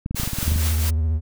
clicks, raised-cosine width 5 ms, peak -14 dBFS, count 12, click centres 0.061 / 0.11 / 0.147 / 0.199 / 0.234 / 0.276 / 0.333 / 0.386 / 0.429 / 0.48 / 0.52 / 0.56 s
white noise with tremolo, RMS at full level -27 dBFS, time 0.15-0.91 s, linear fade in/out 20 ms, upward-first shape triangle, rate 4.4 Hz, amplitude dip 50%
triangle tone with vibrato, 79.1 Hz, D#2, 29 cents sharp, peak -16 dBFS, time 0.44-1.21 s, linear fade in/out 50 ms, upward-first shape sine, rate 15 Hz, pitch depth 75 cents each way
effects none

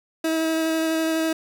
30% pulse tone with vibrato, 321.7 Hz, E4, 42 cents flat, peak -18 dBFS, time 0.24-1.33 s, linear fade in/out 5 ms, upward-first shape square, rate 12 Hz, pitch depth 8 cents each way, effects none

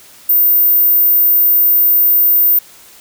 sine tone, 14530 Hz, A#9, 46 cents flat, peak -7 dBFS, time 0.29-2.59 s, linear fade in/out 5 ms, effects white hiss -41 dBFS RMS until 3 s

